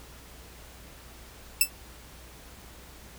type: tone with exponential decay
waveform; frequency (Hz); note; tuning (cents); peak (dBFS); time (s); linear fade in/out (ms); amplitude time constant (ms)
5% pulse; 2648; E7; +7; -5; 1.61-1.7; 2; 18
effects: added 60 Hz sine -50 dBFS peak until 3.18 s + pink hiss -50 dBFS RMS until 3.18 s